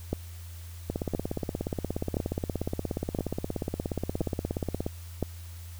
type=two click trains; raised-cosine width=2 ms; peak=-14 / -16 dBFS; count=6 / 68; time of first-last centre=0.13-5.227 / 0.9-4.864 s; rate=0.981 / 16.9 Hz; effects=added 85 Hz sine -40 dBFS peak until 5.79 s + white hiss -52 dBFS RMS until 5.79 s